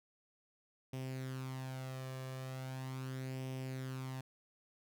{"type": "tone with flanger", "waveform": "sawtooth", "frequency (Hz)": 130.81, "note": "C3", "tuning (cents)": 0, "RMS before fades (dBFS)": -43, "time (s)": [0.93, 4.21], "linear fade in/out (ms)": 5, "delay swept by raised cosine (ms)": [0.35, 1.75], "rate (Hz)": 0.39, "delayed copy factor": 0.55, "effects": []}